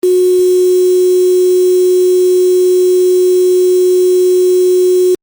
sine tone with quantisation, 364.7 Hz, F#4, 25 cents flat, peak -6 dBFS, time 0.03-5.15 s, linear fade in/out 5 ms, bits 4, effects Opus 32 kbps

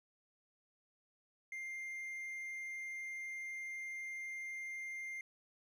triangle tone, 2104 Hz, C7, 9 cents sharp, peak -40 dBFS, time 1.52-5.21 s, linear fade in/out 2 ms, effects none

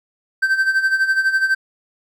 triangle tone with tremolo, 1555 Hz, G6, 14 cents flat, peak -10 dBFS, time 0.42-1.55 s, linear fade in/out 10 ms, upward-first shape sine, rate 12 Hz, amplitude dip 70%, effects none

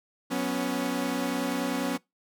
sawtooth chord, F# suspended fourth, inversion none, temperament equal with one note detuned, 183.19 / 246.9 / 277.2 Hz, F#3 / B3 / C#4, -17 / 0 / 0 cents, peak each -31 / -27 / -26 dBFS, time 0.3-1.98 s, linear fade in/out 20 ms, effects noise-tail reverb RT60 0.2 s tail -24 dB re dry

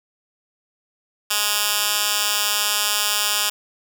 10% pulse tone with high-pass filter, 207.7 Hz, G#3, in tune, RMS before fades -21 dBFS, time 1.3-3.5 s, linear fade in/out 10 ms, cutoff 2500 Hz, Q 0.54, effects none

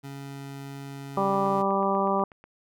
25% pulse tone, 138.59 Hz, C#3, in tune, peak -33 dBFS, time 0.03-1.63 s, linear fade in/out 20 ms
harmonic tone, 196 Hz, G3, in tune, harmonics 1 / 2 / 3 / 4 / 5 / 6, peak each -29 / -29 / -29 / -29 / -29 / -29 dBFS, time 1.17-2.24 s, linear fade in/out 2 ms
click train, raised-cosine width 0.5 ms, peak -33 dBFS, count 10, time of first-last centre 1.34-2.44 s, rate 8.18 Hz
effects none

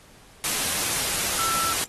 sine tone in noise, 1335 Hz, E6, 22 cents sharp, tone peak -27 dBFS, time 1.39-1.73 s, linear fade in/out 0 ms, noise white, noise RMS -25 dBFS, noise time 0.44-1.84 s, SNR -5 dB, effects pink hiss -52 dBFS RMS until 1.88 s + AAC 32 kbps

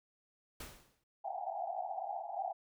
pink noise with exponential decay, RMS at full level -44 dBFS, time 0.6-1.04 s, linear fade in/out 5 ms, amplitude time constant 95 ms
white band-pass noise, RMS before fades -40 dBFS, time 1.24-2.53 s, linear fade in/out 10 ms, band 680 to 810 Hz, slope 96 dB/octave
effects none

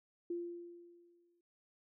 sine tone with exponential decay, 345.8 Hz, F4, 17 cents flat, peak -35 dBFS, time 0.3-1.41 s, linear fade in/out 5 ms, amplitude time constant 240 ms, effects none

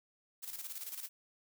blue noise with tremolo, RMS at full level -42 dBFS, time 0.42-1.09 s, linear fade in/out 20 ms, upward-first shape square, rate 18 Hz, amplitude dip 60%, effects none

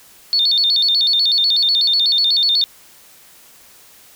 sine tone with vibrato, 3996 Hz, B7, 20 cents sharp, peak -12 dBFS, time 0.33-2.64 s, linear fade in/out 0 ms, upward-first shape square, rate 8.1 Hz, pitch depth 170 cents each way, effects white hiss -46 dBFS RMS until 4.15 s

